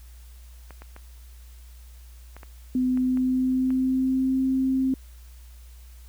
clicks, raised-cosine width 0.5 ms, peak -28 dBFS, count 8, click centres 0.707 / 0.82 / 0.964 / 2.366 / 2.432 / 2.974 / 3.173 / 3.705 s
sine tone with pitch glide, 254.3 to 263.1 Hz, C4 to C4, -49 to +10 cents, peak -20 dBFS, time 2.75-4.94 s, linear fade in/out 2 ms, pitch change +59 cents, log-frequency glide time 2.91-4.4 s
effects added 60 Hz sine -43 dBFS peak until 6.08 s + white hiss -57 dBFS RMS until 6.08 s

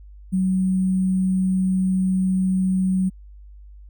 sine tone with sample-and-hold, 187.1 Hz, F#3, 20 cents sharp, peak -17 dBFS, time 0.32-3.1 s, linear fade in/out 20 ms, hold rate 8820 Hz, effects added 50 Hz sine -40 dBFS peak until 3.89 s

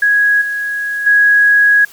sine tone with level steps, 1661.2 Hz, G#6, in tune, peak -8 / -16 / -6 dBFS, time 0.02-1.85 s, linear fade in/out 5 ms, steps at 0.41 / 1.06 s, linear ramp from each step 10 ms, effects white hiss -40 dBFS RMS until 1.92 s

